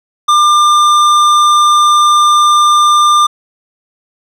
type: tone with hard clipping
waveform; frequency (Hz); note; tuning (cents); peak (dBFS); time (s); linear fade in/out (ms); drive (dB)
sine; 1197; D6; +33; -7; 0.28-3.27; 10; 12
effects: none